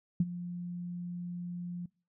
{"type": "tone with ADSR envelope", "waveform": "sine", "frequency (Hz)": 175.7, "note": "F3", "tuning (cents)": 11, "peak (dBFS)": -21, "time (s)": [0.2, 1.86], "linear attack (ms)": 4, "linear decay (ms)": 40, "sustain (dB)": -15, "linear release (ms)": 5, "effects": ["noise-tail reverb RT60 0.4 s tail -26 dB re dry"]}